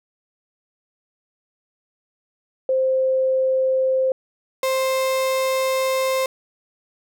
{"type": "tone pair in turn", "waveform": ["sine", "35% pulse"], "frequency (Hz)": [523.3, 525.4], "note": ["C5", "C5"], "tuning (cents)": [0, 7], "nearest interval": "unison", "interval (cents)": 7, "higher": "second", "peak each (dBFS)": [-16, -17], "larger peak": "first", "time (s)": [[2.69, 4.12], [4.63, 6.26]], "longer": "second", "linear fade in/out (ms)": 2, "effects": []}